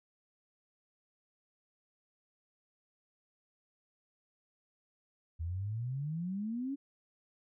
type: exponential sweep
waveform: sine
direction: up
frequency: 79.2 to 285.5 Hz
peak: -34 dBFS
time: 5.39-6.76 s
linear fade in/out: 20 ms
effects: none